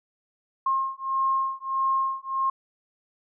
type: beating tone pair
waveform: sine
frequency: 1069 / 1070.6 Hz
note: C6 / C6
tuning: +37 / +39 cents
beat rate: 1.6 Hz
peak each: -26 / -26 dBFS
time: 0.66-2.5 s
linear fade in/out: 5 ms
effects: none